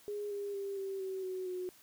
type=tone with pitch steps; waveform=sine; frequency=413.1 / 404.6 / 396.3 / 388.1 / 380.1 / 372.3 / 364.6 Hz; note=G#4 / G#4 / G4 / G4 / F#4 / F#4 / F#4; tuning=-9 / -45 / +19 / -17 / +47 / +11 / -25 cents; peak=-36 dBFS; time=0.08-1.69 s; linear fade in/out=0 ms; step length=230 ms; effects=white hiss -61 dBFS RMS until 1.82 s